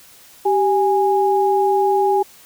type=tone pair together; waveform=sine; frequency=389.3 / 825 Hz; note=G4 / G#5; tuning=-12 / -12 cents; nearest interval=octave + minor second; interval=1300 cents; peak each=-16 dBFS; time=0.45-2.23 s; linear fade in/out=10 ms; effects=white hiss -46 dBFS RMS until 2.45 s

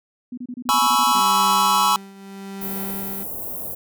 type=tone bursts; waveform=sine; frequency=246.9 Hz; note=B3; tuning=in tune; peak=-28 dBFS; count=11; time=0.32-1.205 s; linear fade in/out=5 ms; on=55 ms; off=28 ms
type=chord; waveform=square; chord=C# minor seventh; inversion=second; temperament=equal with one note detuned; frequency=844.2 / 987.8 / 1108.7 / 1318.5 Hz; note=G#5 / B5 / C#6 / E6; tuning=+28 / 0 / 0 / 0 cents; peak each=-23 / -21 / -21 / -22 dBFS; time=0.69-1.96 s; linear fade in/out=0 ms
type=tone with tremolo; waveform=35% pulse; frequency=195.8 Hz; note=G3; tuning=2 cents flat; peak=-26 dBFS; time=1.14-3.24 s; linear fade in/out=10 ms; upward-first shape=triangle; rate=0.75 Hz; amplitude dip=80%
type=band-stop noise; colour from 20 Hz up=white; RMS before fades=-30 dBFS; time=2.61-3.75 s; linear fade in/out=10 ms; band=780 to 12000 Hz; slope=24 dB/octave
effects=none

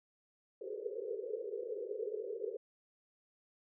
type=band-pass noise; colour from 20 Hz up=pink; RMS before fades=-41 dBFS; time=0.61-2.57 s; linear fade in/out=5 ms; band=390 to 510 Hz; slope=96 dB/octave; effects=none

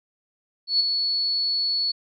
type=tone with ADSR envelope; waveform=sine; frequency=4409 Hz; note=C#8; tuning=10 cents flat; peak=-15 dBFS; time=0.67-1.92 s; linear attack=130 ms; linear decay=11 ms; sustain=-6 dB; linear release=13 ms; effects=none

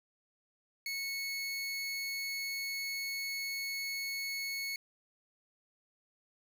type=tone; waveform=25% pulse; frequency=2201 Hz; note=C#7; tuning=13 cents flat; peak=-32 dBFS; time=0.86-4.76 s; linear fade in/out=2 ms; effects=none

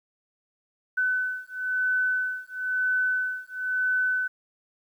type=beating tone pair; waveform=sine; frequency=1507 / 1508 Hz; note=F#6 / F#6; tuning=+31 / +32 cents; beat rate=1 Hz; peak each=-27 dBFS; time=0.97-4.28 s; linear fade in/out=10 ms; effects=10-bit

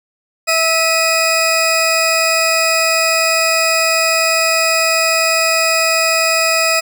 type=tone pair together; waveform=20% pulse; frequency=651 / 2505 Hz; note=E5 / D#7; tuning=-22 / +11 cents; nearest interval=octave + major seventh; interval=2333 cents; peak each=-10 dBFS; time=0.47-6.81 s; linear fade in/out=20 ms; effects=none

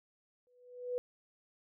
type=tone with exponential growth; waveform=sine; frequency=493.9 Hz; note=B4; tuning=in tune; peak=-30 dBFS; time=0.47-0.98 s; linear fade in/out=0 ms; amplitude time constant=110 ms; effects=none

